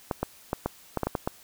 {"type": "clicks", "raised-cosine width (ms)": 1, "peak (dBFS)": -12, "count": 9, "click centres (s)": [0.112, 0.23, 0.531, 0.66, 0.973, 1.033, 1.07, 1.152, 1.275], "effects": ["white hiss -53 dBFS RMS until 1.43 s"]}